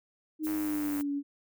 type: tone with pitch glide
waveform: sine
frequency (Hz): 311.1 to 283.6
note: D#4 to C#4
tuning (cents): 0 to +40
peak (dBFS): -29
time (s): 0.39-1.23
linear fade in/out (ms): 50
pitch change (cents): -160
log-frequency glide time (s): 0.54-1.11
type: noise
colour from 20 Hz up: violet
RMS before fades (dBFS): -42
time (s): 0.43-1.03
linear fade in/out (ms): 20
type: click train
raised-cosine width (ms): 0.5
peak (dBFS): -29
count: 56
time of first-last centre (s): 0.47-1.009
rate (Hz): 102
effects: none

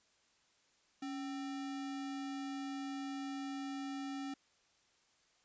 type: tone with sample-and-hold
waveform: sine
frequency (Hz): 277.2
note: C#4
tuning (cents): 0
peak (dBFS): -39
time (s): 1.02-4.34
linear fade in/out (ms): 5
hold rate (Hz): 1050
effects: white hiss -72 dBFS RMS until 5.44 s + resampled to 16000 Hz

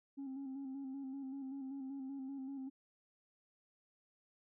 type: tone with vibrato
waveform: sine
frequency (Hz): 270.1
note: C#4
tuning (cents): -45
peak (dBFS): -40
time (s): 0.17-2.7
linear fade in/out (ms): 20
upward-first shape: square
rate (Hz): 5.2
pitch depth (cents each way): 39
effects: tanh soft clip ceiling -40 dBFS

